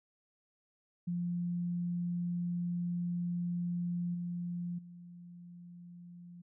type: tone with level steps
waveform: sine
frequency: 174.61 Hz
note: F3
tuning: in tune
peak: -32 / -35 / -48 dBFS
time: 1.07-6.42 s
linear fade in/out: 10 ms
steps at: 4.14 / 4.78 s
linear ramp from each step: 10 ms
effects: none